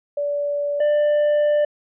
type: tone pair in turn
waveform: sine / triangle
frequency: 578 / 592.5 Hz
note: D5 / D5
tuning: -28 / +15 cents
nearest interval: unison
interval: 43 cents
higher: second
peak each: -20 / -13 dBFS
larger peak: second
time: 0.17-0.8 / 0.8-1.65 s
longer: second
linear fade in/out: 5 ms
effects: resampled to 8000 Hz